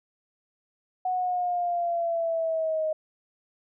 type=linear sweep; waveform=sine; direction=down; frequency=740 to 622.3 Hz; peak=-24 dBFS; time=1.05-2.93 s; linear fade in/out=5 ms; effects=none